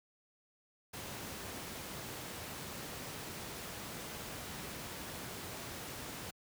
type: noise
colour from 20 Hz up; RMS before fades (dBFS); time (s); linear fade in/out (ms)
pink; -44; 0.93-6.31; 10
effects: high-pass 80 Hz 12 dB/octave